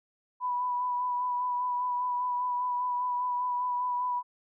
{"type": "tone with vibrato", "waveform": "sine", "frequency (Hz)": 987.8, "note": "B5", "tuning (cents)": 0, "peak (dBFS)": -27, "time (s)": [0.4, 4.23], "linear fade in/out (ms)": 50, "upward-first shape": "sine", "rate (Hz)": 5, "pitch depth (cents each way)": 20, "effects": []}